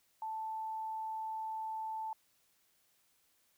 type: tone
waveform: sine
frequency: 880 Hz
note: A5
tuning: in tune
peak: -37 dBFS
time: 0.22-2.13 s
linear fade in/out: 2 ms
effects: white hiss -73 dBFS RMS until 3.57 s